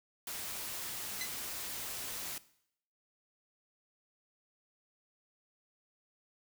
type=noise; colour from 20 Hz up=white; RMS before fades=-41 dBFS; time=0.27-2.38 s; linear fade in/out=2 ms
type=tone with exponential decay; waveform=20% pulse; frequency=2022 Hz; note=B6; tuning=40 cents sharp; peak=-29 dBFS; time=1.21-1.37 s; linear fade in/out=1 ms; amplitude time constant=34 ms
effects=noise-tail reverb RT60 0.7 s tail -18 dB re dry